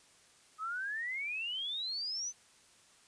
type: exponential sweep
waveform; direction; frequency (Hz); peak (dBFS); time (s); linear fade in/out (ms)
sine; up; 1246 to 6220; -35; 0.58-2.33; 50
effects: white hiss -63 dBFS RMS until 3.07 s + resampled to 22050 Hz